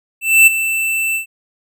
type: tone with ADSR envelope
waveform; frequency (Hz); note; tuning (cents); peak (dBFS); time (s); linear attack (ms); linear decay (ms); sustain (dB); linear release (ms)
square; 2663; E7; +17; -4; 0.21-1.26; 260; 14; -12; 110
effects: none